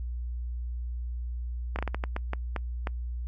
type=slowing click train; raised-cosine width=0.5 ms; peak=-16 dBFS; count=10; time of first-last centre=1.76-2.871 s; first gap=28 ms; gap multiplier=1.35; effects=noise-tail reverb RT60 0.1 s tail -26 dB re dry + added 60 Hz sine -31 dBFS peak until 3.27 s